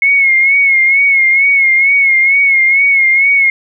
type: tone with vibrato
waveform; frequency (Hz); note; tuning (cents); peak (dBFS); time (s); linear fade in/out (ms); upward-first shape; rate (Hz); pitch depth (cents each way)
sine; 2175; C#7; -33; -6; 0.02-3.5; 2; sine; 2.2; 55
effects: none